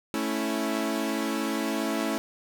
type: chord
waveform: sawtooth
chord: A major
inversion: none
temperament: equal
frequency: 220 / 277.2 / 329.6 Hz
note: A3 / C#4 / E4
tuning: 0 / 0 / 0 cents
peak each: -27 dBFS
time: 0.14-2.18 s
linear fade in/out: 0 ms
effects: none